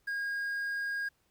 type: tone with quantisation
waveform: triangle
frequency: 1629 Hz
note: G#6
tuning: 34 cents flat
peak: -30 dBFS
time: 0.07-1.09 s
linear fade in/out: 10 ms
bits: 10
effects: pink hiss -73 dBFS RMS until 1.3 s